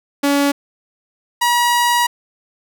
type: tone pair in turn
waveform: sawtooth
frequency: 283.2 / 960.3 Hz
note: C#4 / B5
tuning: +37 / -49 cents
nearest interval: octave + major sixth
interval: 2114 cents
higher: second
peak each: -9 dBFS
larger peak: neither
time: 0.23-0.52 / 1.41-2.07 s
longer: second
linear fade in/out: 10 ms
effects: none